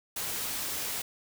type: noise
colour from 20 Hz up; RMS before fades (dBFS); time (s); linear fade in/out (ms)
white; -34; 0.16-1.02; 5
effects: none